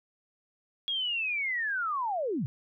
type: linear sweep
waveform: sine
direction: down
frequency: 3322 to 104.1 Hz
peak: -28 dBFS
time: 0.88-2.46 s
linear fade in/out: 0 ms
effects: none